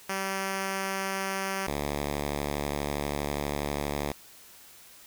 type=tone pair in turn; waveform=5% pulse; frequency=193.2 / 72.37 Hz; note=G3 / D2; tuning=-25 / -25 cents; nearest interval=octave + perfect fourth; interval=1700 cents; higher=first; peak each=-18 dBFS; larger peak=neither; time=0.09-1.67 / 1.67-4.12 s; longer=second; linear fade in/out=5 ms; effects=white hiss -52 dBFS RMS until 5.06 s